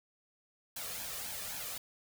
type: noise with flanger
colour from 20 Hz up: white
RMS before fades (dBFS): -41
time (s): 0.76-1.78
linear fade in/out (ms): 5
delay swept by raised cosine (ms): 1.2 to 1.71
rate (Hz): 3.8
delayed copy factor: +0.55
effects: none